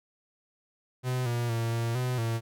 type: tone with pitch steps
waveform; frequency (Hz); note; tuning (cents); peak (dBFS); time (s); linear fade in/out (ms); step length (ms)
45% pulse; 126.9 / 119.3 / 115.3 / 116.1 / 126 / 114.4; B2 / A#2 / A#2 / A#2 / B2 / A#2; +47 / +41 / -19 / -7 / +35 / -32; -27; 1.03-2.41; 50; 230
effects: none